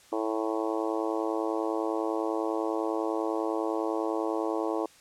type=harmonic tone; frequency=110 Hz; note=A2; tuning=in tune; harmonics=3 / 4 / 5 / 6 / 7 / 8 / 9 / 10; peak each=-31 / -33 / -35 / -37 / -38 / -39 / -40 / -41 dBFS; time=0.12-4.86 s; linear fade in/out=5 ms; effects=white hiss -56 dBFS RMS until 5 s + low-pass 9000 Hz 12 dB/octave

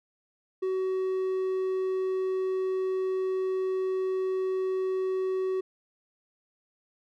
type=tone; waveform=triangle; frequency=376.3 Hz; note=F#4; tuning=29 cents sharp; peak=-24 dBFS; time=0.62-5.61 s; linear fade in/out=10 ms; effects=none

